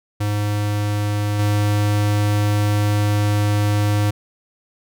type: tone with level steps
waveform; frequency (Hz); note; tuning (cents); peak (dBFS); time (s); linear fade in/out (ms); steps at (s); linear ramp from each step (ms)
square; 103.83; G#2; 0; -19 / -16; 0.2-4.11; 10; 1.39; 2
effects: none